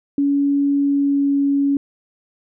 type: tone with pitch glide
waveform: sine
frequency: 282.2 to 280.3 Hz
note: C#4 to C#4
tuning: +31 to +19 cents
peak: -14 dBFS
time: 0.18-1.77 s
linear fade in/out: 2 ms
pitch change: -12 cents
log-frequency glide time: 0.75-1.36 s
effects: none